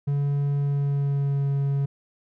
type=tone with pitch glide; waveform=triangle; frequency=142.2 to 139.52 Hz; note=C#3 to C#3; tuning=+45 to +12 cents; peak=-19 dBFS; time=0.07-1.86 s; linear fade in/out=10 ms; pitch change=-33 cents; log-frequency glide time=0.57-1.49 s; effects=none